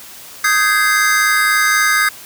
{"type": "chord", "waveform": "square", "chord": "Ab major seventh", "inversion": "second", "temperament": "just", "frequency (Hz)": [1245.9, 1557.4, 1661.2, 2077], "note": ["Eb6", "G6", "Ab6", "C7"], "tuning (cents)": [2, -12, 0, -13], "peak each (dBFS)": -18, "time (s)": [0.44, 2.09], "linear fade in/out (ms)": 5, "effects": ["white hiss -36 dBFS RMS until 2.25 s", "high-pass 60 Hz 12 dB/octave"]}